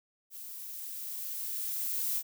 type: noise with level ramp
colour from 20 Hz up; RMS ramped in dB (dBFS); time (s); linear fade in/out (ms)
violet; -45 to -31; 0.3-2.23; 50
effects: none